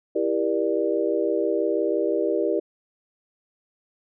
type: chord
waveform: sine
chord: E half-diminished seventh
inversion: none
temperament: just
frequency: 329.6 / 395.6 / 474.7 / 593.3 Hz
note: E4 / G4 / Bb4 / D5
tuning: 0 / +16 / +31 / +18 cents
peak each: -26 / -25 / -26 / -27 dBFS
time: 0.15-2.6 s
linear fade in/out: 10 ms
effects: none